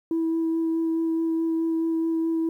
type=tone with vibrato; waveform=sine; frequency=327 Hz; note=E4; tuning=14 cents flat; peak=-20 dBFS; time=0.11-2.49 s; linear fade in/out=2 ms; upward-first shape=sine; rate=4.7 Hz; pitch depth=10 cents each way; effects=tanh soft clip ceiling -19 dBFS + 10-bit